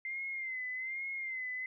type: tone with vibrato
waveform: sine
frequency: 2082 Hz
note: C7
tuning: 9 cents flat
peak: -36 dBFS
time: 0.05-1.66 s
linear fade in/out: 2 ms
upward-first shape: sine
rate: 1.2 Hz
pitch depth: 65 cents each way
effects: none